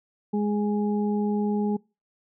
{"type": "harmonic tone", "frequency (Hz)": 207.7, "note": "G#3", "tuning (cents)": 0, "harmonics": [1, 2, 4], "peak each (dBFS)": [-23, -29, -35], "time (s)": [0.33, 1.77], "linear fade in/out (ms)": 10, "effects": ["noise-tail reverb RT60 0.3 s tail -25 dB re dry"]}